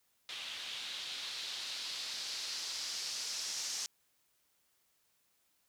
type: noise with low-pass filter sweep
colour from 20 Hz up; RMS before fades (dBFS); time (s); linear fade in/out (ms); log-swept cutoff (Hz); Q
blue; -41; 0.29-3.86; 0; 3300 to 5800; 2.5
effects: white hiss -75 dBFS RMS until 5.68 s